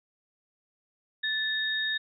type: tone pair together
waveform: sine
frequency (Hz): 1751 / 3723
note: A6 / A#7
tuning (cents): -9 / -3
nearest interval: octave + minor second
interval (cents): 1306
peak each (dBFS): -29 / -30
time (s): 1.23-1.98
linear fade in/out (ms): 10
effects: none